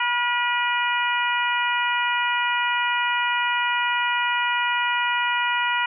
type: harmonic tone with a mistuned harmonic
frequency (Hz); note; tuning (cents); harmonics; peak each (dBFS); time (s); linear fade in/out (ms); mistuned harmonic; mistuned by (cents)
484.8; B4; -32; 2 / 3 / 4 / 5 / 6; -24 / -26 / -27 / -28 / -29; 0-5.86; 5; 3; -31
effects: none